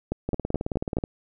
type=two click trains; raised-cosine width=2 ms; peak=-14 / -12 dBFS; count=15 / 5; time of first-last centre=0.29-1.039 / 0.12-0.969 s; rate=18.7 / 4.71 Hz; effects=none